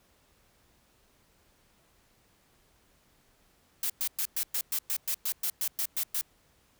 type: noise bursts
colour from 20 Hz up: blue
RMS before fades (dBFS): -30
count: 14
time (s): 3.83-6.212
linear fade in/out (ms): 2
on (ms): 68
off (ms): 110
effects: pink hiss -66 dBFS RMS until 6.79 s